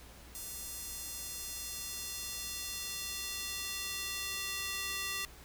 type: tone with high-pass filter sweep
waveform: square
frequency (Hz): 390.4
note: G4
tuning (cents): -7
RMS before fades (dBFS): -40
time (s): 0.35-5.25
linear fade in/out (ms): 0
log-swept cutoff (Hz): 7800 to 2200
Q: 0.85
effects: added 60 Hz sine -55 dBFS peak until 5.44 s + pink hiss -55 dBFS RMS until 5.44 s